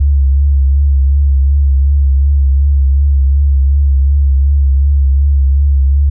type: tone with vibrato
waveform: sine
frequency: 69.3 Hz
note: C#2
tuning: in tune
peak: -6 dBFS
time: 0-6.1 s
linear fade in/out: 10 ms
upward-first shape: triangle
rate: 2.7 Hz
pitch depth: 57 cents each way
effects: none